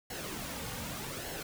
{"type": "noise with flanger", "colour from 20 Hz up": "pink", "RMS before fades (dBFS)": -40, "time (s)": [0.1, 1.43], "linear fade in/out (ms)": 5, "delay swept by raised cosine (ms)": [0.82, 3.02], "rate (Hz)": 0.84, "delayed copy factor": -0.55, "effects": []}